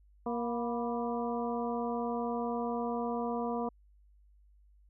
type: harmonic tone with a mistuned harmonic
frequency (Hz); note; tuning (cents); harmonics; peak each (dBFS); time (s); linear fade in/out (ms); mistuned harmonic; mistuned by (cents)
236; A#3; +22; 1 / 2 / 3 / 4 / 5; -35 / -36 / -38 / -40 / -44; 0.26-3.69; 5; 4; +64
effects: added 50 Hz sine -59 dBFS peak until 4.89 s